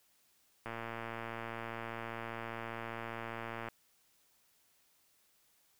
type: click train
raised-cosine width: 0.5 ms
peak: -26 dBFS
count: 349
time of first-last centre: 0.66-3.686 s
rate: 115 Hz
effects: white hiss -71 dBFS RMS until 5.79 s